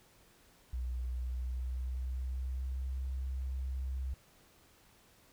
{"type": "tone with pitch glide", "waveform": "sine", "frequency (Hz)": [61.74, 65.41], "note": ["B1", "C2"], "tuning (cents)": [0, 0], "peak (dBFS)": -34, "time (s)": [0.73, 4.14], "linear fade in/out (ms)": 5, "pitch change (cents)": 100, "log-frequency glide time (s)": [1.06, 3], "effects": ["pink hiss -64 dBFS RMS until 5.32 s"]}